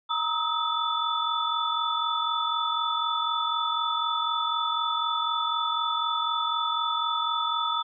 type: tone cluster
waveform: sine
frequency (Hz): 940 / 1256 / 1300 / 3486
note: A#5 / D#6 / E6 / A7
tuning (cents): +14 / +16 / -24 / -17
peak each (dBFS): -30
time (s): 0.09-7.83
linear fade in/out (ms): 20
effects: none